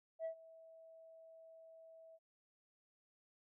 sine tone with ADSR envelope, 651 Hz, E5, 22 cents flat, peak -36 dBFS, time 0.19-2.19 s, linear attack 60 ms, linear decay 95 ms, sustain -21 dB, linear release 41 ms, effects tanh soft clip ceiling -37 dBFS

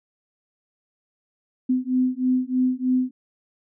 sine beating tone pair, 253.3 / 256.5 Hz, B3 / C4, +44 / -34 cents, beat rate 3.2 Hz, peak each -22 dBFS, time 1.69-3.11 s, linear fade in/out 10 ms, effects none

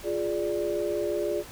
sine chord, D diminished, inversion first, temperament equal, 349.2 / 415.3 / 587.3 Hz, F4 / Ab4 / D5, 0 / 0 / 0 cents, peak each -30 dBFS, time 0.03-1.44 s, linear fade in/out 50 ms, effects pink hiss -45 dBFS RMS until 1.51 s

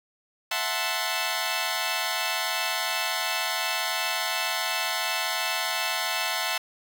10% pulse chord, F# half-diminished seventh, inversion third, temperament equal, 659.3 / 740 / 880 / 1046.5 Hz, E5 / F#5 / A5 / C6, 0 / 0 / 0 / 0 cents, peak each -23 dBFS, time 0.51-6.58 s, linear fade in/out 5 ms, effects none

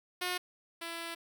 5% pulse tone pair in turn, 360 / 334.7 Hz, F#4 / E4, -47 / +26 cents, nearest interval minor second, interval 127 cents, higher first, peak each -21 / -27 dBFS, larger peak first, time 0.21-0.38 / 0.81-1.15 s, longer second, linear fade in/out 10 ms, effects none

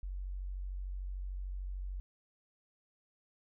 sine tone, 46.71 Hz, F#1, 17 cents sharp, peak -37 dBFS, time 0.03-2 s, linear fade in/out 0 ms, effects none

